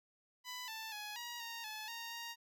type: tone with pitch steps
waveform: 10% pulse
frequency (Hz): 997 / 885 / 839 / 954 / 928 / 861 / 928 / 934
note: B5 / A5 / G#5 / A#5 / A#5 / A5 / A#5 / A#5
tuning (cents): +16 / +10 / +17 / +40 / -8 / -38 / -8 / +3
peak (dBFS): -35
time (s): 0.44-2.36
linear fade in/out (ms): 50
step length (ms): 240
effects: none